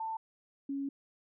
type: tone pair in turn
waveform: sine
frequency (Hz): 890 / 277.1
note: A5 / C#4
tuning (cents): +20 / -1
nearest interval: octave + minor sixth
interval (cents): 2021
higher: first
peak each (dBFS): -34 / -33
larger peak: second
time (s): 0-0.17 / 0.69-0.89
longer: second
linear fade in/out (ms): 5
effects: none